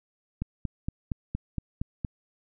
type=click train; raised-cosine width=5 ms; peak=-17 dBFS; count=8; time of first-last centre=0.42-2.048 s; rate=4.3 Hz; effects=none